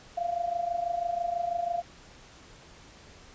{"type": "tone with amplitude modulation", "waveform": "sine", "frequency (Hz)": 693, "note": "F5", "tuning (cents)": -14, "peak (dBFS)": -24, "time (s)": [0.17, 1.82], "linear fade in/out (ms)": 10, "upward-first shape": "sine", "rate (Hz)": 26.1, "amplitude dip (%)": 75, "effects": ["pink hiss -52 dBFS RMS until 3.34 s", "resampled to 16000 Hz"]}